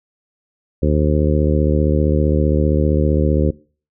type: harmonic tone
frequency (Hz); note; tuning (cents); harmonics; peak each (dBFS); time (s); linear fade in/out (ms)
75.3; D2; +44; 1 / 2 / 3 / 4 / 5 / 6 / 7; -16 / -19 / -21 / -22 / -23 / -24 / -24; 0.82-3.51; 10
effects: noise-tail reverb RT60 0.4 s tail -22 dB re dry